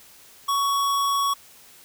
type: tone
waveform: square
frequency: 1118 Hz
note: C#6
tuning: 14 cents sharp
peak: -21 dBFS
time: 0.48-1.34 s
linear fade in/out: 10 ms
effects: white hiss -50 dBFS RMS until 1.84 s